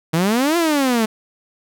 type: exponential two-way sweep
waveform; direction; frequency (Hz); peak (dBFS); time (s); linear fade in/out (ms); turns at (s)
sawtooth; up then down; 155.3 to 350 to 213.7; -11; 0.13-1.06; 10; 0.57
effects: none